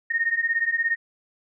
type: beating tone pair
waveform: sine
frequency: 1835 / 1852 Hz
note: A#6 / A#6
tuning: -28 / -12 cents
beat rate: 17 Hz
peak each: -25 / -23 dBFS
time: 0.1-0.96 s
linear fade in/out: 10 ms
effects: none